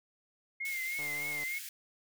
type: tone with vibrato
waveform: sine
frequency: 2121 Hz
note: C7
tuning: 23 cents sharp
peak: -34 dBFS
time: 0.6-1.59 s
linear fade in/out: 10 ms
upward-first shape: triangle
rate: 3.3 Hz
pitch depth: 65 cents each way
type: high-pass noise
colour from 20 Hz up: white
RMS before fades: -44 dBFS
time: 0.65-1.69 s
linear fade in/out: 2 ms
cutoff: 1600 Hz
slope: 48 dB/octave
type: click train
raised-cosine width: 1 ms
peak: -36 dBFS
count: 66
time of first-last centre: 0.99-1.435 s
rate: 146 Hz
effects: none